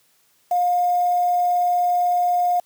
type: tone with quantisation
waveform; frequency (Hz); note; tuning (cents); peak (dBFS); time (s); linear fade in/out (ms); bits
sine; 711; F5; +31; -16; 0.51-2.6; 5; 6
effects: white hiss -61 dBFS RMS until 2.65 s + high-pass 80 Hz 12 dB/octave